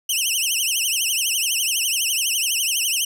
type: tone with vibrato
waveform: 15% pulse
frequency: 2870 Hz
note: F7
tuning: 47 cents sharp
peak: -12 dBFS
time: 0.09-3.05 s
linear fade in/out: 5 ms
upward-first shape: triangle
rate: 12 Hz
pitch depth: 210 cents each way
effects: none